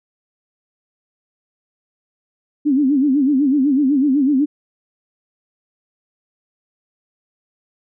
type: tone with vibrato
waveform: sine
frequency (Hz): 277.2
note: C#4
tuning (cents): 0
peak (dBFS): -12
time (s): 2.65-4.46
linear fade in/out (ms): 20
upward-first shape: sine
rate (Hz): 8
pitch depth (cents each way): 140
effects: none